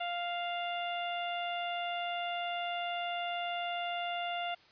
harmonic tone, 698.5 Hz, F5, in tune, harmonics 1 / 2 / 3 / 4 / 5, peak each -35 / -43 / -44 / -41 / -46 dBFS, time 0-4.55 s, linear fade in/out 10 ms, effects white hiss -61 dBFS RMS until 4.71 s + resampled to 11025 Hz

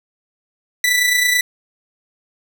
sawtooth tone with amplitude modulation, 1975.5 Hz, B6, in tune, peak -8 dBFS, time 0.84-1.41 s, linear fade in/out 2 ms, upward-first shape sine, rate 29.2 Hz, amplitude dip 45%, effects none

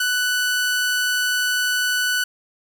sawtooth tone, 1488 Hz, F#6, 9 cents sharp, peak -15 dBFS, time 0-2.24 s, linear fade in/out 5 ms, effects none

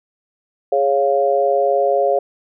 sine chord, Db major, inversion second, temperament equal, 415.3 / 554.4 / 698.5 Hz, Ab4 / Db5 / F5, 0 / 0 / 0 cents, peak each -19 / -16 / -18 dBFS, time 0.72-2.19 s, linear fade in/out 5 ms, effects none

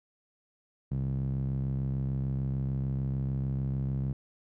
sawtooth tone with band-pass filter, 66.7 Hz, C2, 34 cents sharp, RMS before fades -31 dBFS, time 0.91-4.13 s, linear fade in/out 5 ms, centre 150 Hz, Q 3.2, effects none

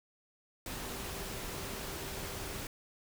sine tone in noise, 392 Hz, G4, in tune, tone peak -50 dBFS, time 0.83-2.57 s, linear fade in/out 2 ms, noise pink, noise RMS -41 dBFS, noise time 0.66-2.67 s, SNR -12 dB, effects none

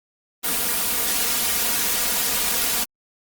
white noise with comb filter, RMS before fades -22 dBFS, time 0.43-2.85 s, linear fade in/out 20 ms, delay 4.2 ms, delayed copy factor +0.9, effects Opus 24 kbps

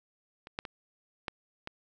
clicks, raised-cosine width 0.3 ms, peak -29 / -17 / -23 / -17 / -22 dBFS, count 5, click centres 0.471 / 0.589 / 0.652 / 1.282 / 1.674 s, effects none

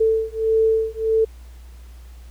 sine beating tone pair, 443.1 / 444.7 Hz, A4 / A4, +12 / +18 cents, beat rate 1.6 Hz, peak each -19 dBFS, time 0-1.25 s, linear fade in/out 10 ms, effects added 60 Hz sine -38 dBFS peak until 2.3 s + pink hiss -54 dBFS RMS until 2.3 s

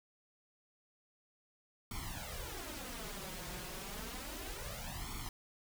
pink noise with flanger, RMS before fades -44 dBFS, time 1.91-5.29 s, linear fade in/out 2 ms, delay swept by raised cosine 0.9 to 5.6 ms, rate 0.31 Hz, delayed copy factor +0.95, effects none

